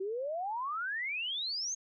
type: exponential sweep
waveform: sine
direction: up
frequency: 370 to 6570 Hz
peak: -33 dBFS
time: 0-1.75 s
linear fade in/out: 10 ms
effects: none